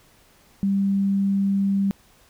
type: tone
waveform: sine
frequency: 197 Hz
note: G3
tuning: 9 cents sharp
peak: -18 dBFS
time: 0.63-1.91 s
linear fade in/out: 0 ms
effects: pink hiss -56 dBFS RMS until 2.29 s